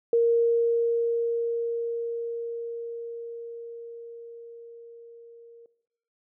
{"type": "tone with level ramp", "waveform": "sine", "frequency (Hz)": 466.2, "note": "A#4", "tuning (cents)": 0, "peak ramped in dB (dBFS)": [-17, -47], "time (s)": [0.13, 5.66], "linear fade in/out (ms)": 2, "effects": ["noise-tail reverb RT60 0.8 s tail -18 dB re dry"]}